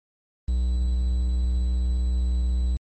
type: tone with quantisation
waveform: triangle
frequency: 61.3 Hz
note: B1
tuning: 12 cents flat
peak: -18 dBFS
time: 0.48-2.77 s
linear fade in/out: 5 ms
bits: 8
effects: MP3 32 kbps